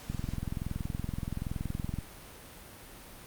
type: click train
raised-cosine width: 5 ms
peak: -21 dBFS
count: 41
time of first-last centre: 0.1-1.987 s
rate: 21.2 Hz
effects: pink hiss -49 dBFS RMS until 3.26 s + Opus 48 kbps